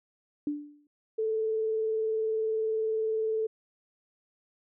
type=tone with exponential decay; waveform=sine; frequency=293.6 Hz; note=D4; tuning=in tune; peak=-25 dBFS; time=0.47-0.87 s; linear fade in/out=2 ms; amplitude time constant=85 ms
type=tone with vibrato; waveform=sine; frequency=440 Hz; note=A4; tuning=in tune; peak=-26 dBFS; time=1.18-3.47 s; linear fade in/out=10 ms; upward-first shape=sine; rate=20 Hz; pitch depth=22 cents each way
effects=none